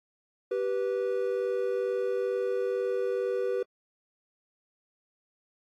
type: tone pair together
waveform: triangle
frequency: 388.6 / 490.8 Hz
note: G4 / B4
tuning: -15 / -11 cents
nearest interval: major third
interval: 404 cents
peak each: -28 / -27 dBFS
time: 0.51-3.63 s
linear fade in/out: 5 ms
effects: AAC 48 kbps